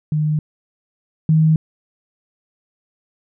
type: tone pair in turn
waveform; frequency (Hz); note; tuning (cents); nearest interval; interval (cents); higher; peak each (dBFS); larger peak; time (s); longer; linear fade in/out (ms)
sine; 152.6 / 157.8; D#3 / D#3; -33 / +25; minor second; 58; second; -15 / -10; second; 0.12-0.39 / 1.29-1.56; neither; 2
effects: none